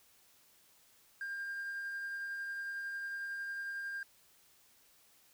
triangle tone with tremolo, 1600 Hz, G6, 35 cents sharp, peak -34 dBFS, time 1.21-4.03 s, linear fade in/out 2 ms, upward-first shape triangle, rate 11 Hz, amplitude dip 30%, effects tanh soft clip ceiling -33 dBFS + white hiss -66 dBFS RMS until 5.33 s

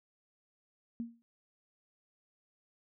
sine tone with exponential decay, 233.1 Hz, A#3, in tune, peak -32 dBFS, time 1-1.22 s, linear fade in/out 0 ms, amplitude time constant 46 ms, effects none

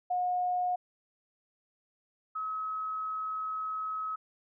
sine tone pair in turn, 722 / 1280.9 Hz, F#5 / D#6, -43 / +50 cents, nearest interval minor seventh, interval 993 cents, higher second, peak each -27 / -32 dBFS, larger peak first, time 0.1-0.76 / 2.35-4.16 s, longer second, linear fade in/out 10 ms, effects none

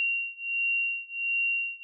sine beating tone pair, 2756 / 2757.4 Hz, F7 / F7, -24 / -23 cents, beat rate 1.4 Hz, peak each -29 / -30 dBFS, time 0-1.83 s, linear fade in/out 0 ms, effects none

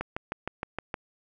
click train, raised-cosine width 0.5 ms, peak -16 dBFS, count 7, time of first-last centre 0.01-0.942 s, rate 6.44 Hz, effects none

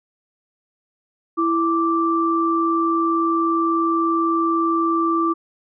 sine tone pair together, 331.4 / 1171.8 Hz, E4 / D6, +9 / -4 cents, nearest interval octave + minor seventh, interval 2187 cents, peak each -19 dBFS, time 1.37-5.34 s, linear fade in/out 20 ms, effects none

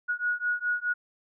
sine beating tone pair, 1452 / 1456.8 Hz, F#6 / F#6, -33 / -27 cents, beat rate 4.8 Hz, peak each -29 dBFS, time 0.08-0.94 s, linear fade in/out 20 ms, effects none

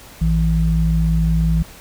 sine tone pair together, 56.86 / 162.6 Hz, A#1 / E3, -42 / -23 cents, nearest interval octave + tritone, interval 1819 cents, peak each -16 dBFS, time 0.21-1.63 s, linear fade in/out 10 ms, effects pink hiss -41 dBFS RMS until 1.8 s

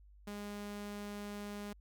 sawtooth tone, 205.3 Hz, G#3, 20 cents flat, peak -38 dBFS, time 0.27-1.73 s, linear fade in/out 5 ms, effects added 50 Hz sine -57 dBFS peak until 1.8 s

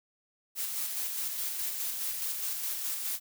blue noise with tremolo, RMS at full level -33 dBFS, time 0.55-3.2 s, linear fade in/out 50 ms, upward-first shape square, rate 4.8 Hz, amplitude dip 30%, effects none

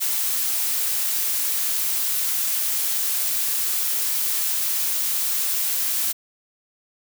blue noise, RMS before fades -23 dBFS, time 0-6.13 s, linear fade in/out 20 ms, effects none

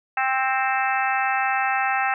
harmonic tone with a mistuned harmonic, 263.2 Hz, C4, 10 cents sharp, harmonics 3 / 4 / 5 / 6 / 7 / 8 / 9 / 10, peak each -23 / -33 / -27 / -29 / -28 / -33 / -37 / -29 dBFS, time 0.17-2.14 s, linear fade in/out 2 ms, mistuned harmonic 9, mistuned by -29 cents, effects none

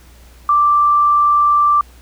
sine tone, 1174.7 Hz, D6, in tune, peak -9 dBFS, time 0.49-1.81 s, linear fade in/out 2 ms, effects added 60 Hz sine -41 dBFS peak until 2.01 s + pink hiss -48 dBFS RMS until 2.01 s

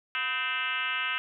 sine tone with frequency modulation, 2093 Hz, C7, in tune, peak -27 dBFS, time 0.15-1.18 s, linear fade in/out 0 ms, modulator 273 Hz, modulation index 3.3, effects none

